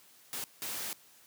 white noise bursts at uneven times, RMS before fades -38 dBFS, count 2, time 0.33-0.44 / 0.62-0.93 s, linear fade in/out 0 ms, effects white hiss -60 dBFS RMS until 1.26 s + high-pass 100 Hz 12 dB/octave

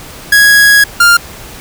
45% pulse tone pair in turn, 1661.2 / 1399.3 Hz, G#6 / F6, 0 / +3 cents, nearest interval minor third, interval 297 cents, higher first, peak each -3 dBFS, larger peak neither, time 0.32-0.84 / 1-1.17 s, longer first, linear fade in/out 5 ms, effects pink hiss -30 dBFS RMS until 1.6 s

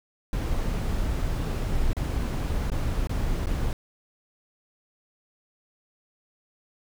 brown noise with dropouts, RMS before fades -26 dBFS, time 0.33-3.73 s, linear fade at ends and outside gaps 1 ms, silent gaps 1.932-1.967 / 2.701-2.718 / 3.072-3.094 / 3.459-3.469 s, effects none

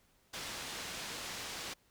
white low-pass noise, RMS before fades -43 dBFS, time 0.33-1.74 s, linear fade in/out 10 ms, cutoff 5500 Hz, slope 12 dB/octave, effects pink hiss -70 dBFS RMS until 1.9 s

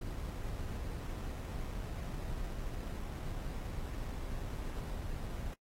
brown noise with sample-and-hold, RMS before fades -40 dBFS, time 0.01-5.54 s, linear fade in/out 5 ms, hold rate 4410 Hz, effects noise-tail reverb RT60 0.1 s tail -20 dB re dry + AAC 48 kbps

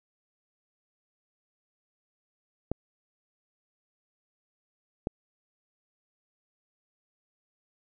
clicks, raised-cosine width 2 ms, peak -15 dBFS, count 2, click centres 2.716 / 5.071 s, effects none

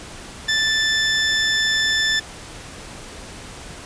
20% pulse tone, 1760 Hz, A6, in tune, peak -12 dBFS, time 0.48-2.2 s, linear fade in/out 10 ms, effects pink hiss -37 dBFS RMS until 3.85 s + resampled to 22050 Hz

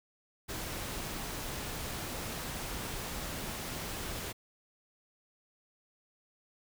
pink noise, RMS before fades -39 dBFS, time 0.48-4.33 s, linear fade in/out 20 ms, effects none

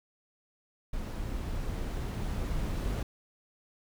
brown noise with level ramp, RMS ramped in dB -36 to -31 dBFS, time 0.93-3.03 s, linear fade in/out 5 ms, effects none

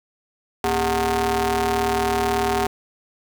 sawtooth ring-modulated tone, 168.6 Hz, E3, 39 cents sharp, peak -12 dBFS, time 0.64-2.67 s, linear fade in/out 2 ms, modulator 571 Hz, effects 7-bit

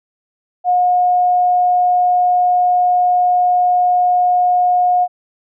sine tone, 720 Hz, F#5, 47 cents flat, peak -10 dBFS, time 0.64-5.08 s, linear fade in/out 50 ms, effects none

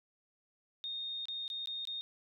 sine tone with dropouts, 3688 Hz, A#7, 19 cents flat, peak -37 dBFS, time 0.84-2.01 s, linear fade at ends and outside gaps 0 ms, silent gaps 1.255-1.284 / 1.479-1.501 / 1.658-1.673 / 1.852-1.873 s, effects none

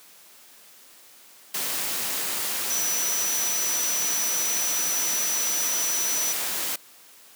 sine tone in noise, 5920 Hz, F#8, in tune, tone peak -25 dBFS, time 2.7-6.33 s, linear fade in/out 5 ms, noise white, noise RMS -28 dBFS, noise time 1.54-6.76 s, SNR 0 dB, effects white hiss -51 dBFS RMS until 7.35 s + high-pass 200 Hz 12 dB/octave

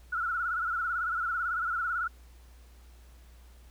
sine tone with vibrato, 1391 Hz, F6, 7 cents flat, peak -28 dBFS, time 0.12-2.08 s, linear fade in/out 10 ms, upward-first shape sine, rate 18 Hz, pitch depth 100 cents each way, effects added 60 Hz sine -51 dBFS peak until 3.7 s + pink hiss -62 dBFS RMS until 3.7 s

